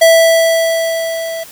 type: tone with level ramp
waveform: square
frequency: 658 Hz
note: E5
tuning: 3 cents flat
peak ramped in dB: -4 to -21 dBFS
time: 0.01-1.44 s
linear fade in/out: 10 ms
effects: white hiss -36 dBFS RMS until 1.51 s